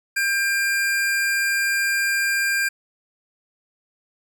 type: tone pair together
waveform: square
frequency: 1596 / 2391 Hz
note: G6 / D7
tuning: +31 / +30 cents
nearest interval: perfect fifth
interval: 699 cents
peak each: -21 / -26 dBFS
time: 0.16-2.69 s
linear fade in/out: 10 ms
effects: none